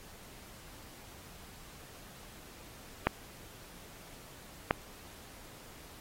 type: clicks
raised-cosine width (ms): 0.5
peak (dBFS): -9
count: 2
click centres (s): 3.07 / 4.709
effects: pink hiss -53 dBFS RMS until 6 s + AAC 48 kbps